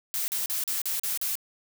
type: noise bursts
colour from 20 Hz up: blue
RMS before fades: -29 dBFS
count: 7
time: 0.14-1.354 s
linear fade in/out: 0 ms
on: 140 ms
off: 39 ms
effects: none